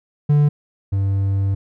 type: tone pair in turn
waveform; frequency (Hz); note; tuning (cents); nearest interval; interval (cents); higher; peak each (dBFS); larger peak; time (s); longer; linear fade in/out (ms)
triangle; 146.83 / 98; D3 / G2; 0 / 0; perfect fifth; 700; first; -9 / -14; first; 0.29-0.49 / 0.92-1.55; second; 10
effects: none